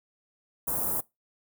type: band-stop noise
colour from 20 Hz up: white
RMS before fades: -29 dBFS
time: 0.67-1.01 s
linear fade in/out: 10 ms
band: 1100 to 10000 Hz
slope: 24 dB/octave
effects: noise-tail reverb RT60 0.2 s tail -22 dB re dry